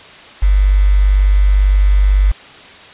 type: tone with quantisation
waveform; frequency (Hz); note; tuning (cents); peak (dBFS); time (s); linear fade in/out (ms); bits
sine; 49; G1; 0; -7; 0.42-2.32; 10; 5
effects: white hiss -37 dBFS RMS until 2.93 s + resampled to 8000 Hz